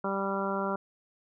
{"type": "harmonic tone", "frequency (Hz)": 196, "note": "G3", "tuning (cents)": 0, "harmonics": [1, 2, 3, 4, 5, 6, 7], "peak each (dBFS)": [-34, -35, -35, -39, -36, -39, -36], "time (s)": [0.04, 0.76], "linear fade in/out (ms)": 5, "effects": []}